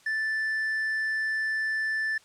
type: tone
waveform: triangle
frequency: 1760 Hz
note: A6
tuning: in tune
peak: -24 dBFS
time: 0.06-2.18 s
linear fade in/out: 5 ms
effects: white hiss -58 dBFS RMS until 2.24 s + low-pass 8000 Hz 12 dB/octave